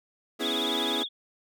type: chord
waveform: sawtooth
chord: C# minor seventh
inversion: third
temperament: equal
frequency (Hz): 246.9 / 277.2 / 329.6 / 415.3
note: B3 / C#4 / E4 / G#4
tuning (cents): 0 / 0 / 0 / 0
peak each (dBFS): -31 / -32 / -30 / -30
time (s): 0.39-1.04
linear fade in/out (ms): 20
type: tone with vibrato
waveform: sine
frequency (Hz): 3500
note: A7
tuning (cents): -10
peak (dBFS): -28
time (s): 0.4-1.09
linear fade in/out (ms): 50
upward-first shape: triangle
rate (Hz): 19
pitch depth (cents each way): 130
effects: none